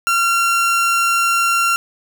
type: tone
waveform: 30% pulse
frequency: 1373 Hz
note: F6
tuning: 30 cents flat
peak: -11 dBFS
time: 0.07-1.76 s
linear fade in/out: 0 ms
effects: none